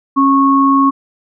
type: tone pair together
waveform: sine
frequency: 273.5 / 1100 Hz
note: C#4 / C#6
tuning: -23 / -14 cents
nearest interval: 2 octaves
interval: 2409 cents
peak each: -10 dBFS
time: 0.16-0.91 s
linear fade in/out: 20 ms
effects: none